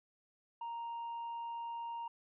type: tone with tanh clipping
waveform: sine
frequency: 932.3 Hz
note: A#5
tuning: in tune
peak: -40 dBFS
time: 0.61-2.08 s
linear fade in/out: 5 ms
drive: 2 dB
effects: resampled to 8000 Hz